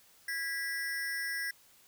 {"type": "ring-modulated tone", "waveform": "square", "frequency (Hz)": 1800, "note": "A6", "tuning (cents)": 39, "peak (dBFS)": -31, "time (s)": [0.28, 1.51], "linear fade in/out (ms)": 5, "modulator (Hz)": 159, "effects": ["white hiss -62 dBFS RMS until 1.87 s"]}